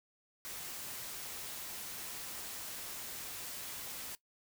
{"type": "noise", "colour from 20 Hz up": "white", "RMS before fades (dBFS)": -44, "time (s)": [0.45, 4.15], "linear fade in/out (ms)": 0, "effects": ["noise-tail reverb RT60 0.1 s tail -18 dB re dry"]}